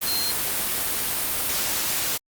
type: tone in noise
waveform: sine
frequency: 4186 Hz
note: C8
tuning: in tune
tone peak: -24 dBFS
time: 0.06-0.32 s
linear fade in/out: 20 ms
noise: white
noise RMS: -25 dBFS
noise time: 0.01-2.18 s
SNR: -2 dB
effects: Opus 32 kbps